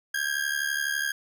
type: ring-modulated tone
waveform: 40% pulse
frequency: 1621 Hz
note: G#6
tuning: 42 cents flat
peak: -22 dBFS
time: 0.14-1.12 s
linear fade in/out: 5 ms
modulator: 36 Hz
effects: none